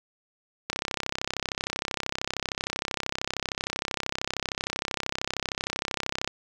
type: click train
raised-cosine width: 0.2 ms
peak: -10 dBFS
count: 185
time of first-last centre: 0.7-6.276 s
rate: 33 Hz
effects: 8-bit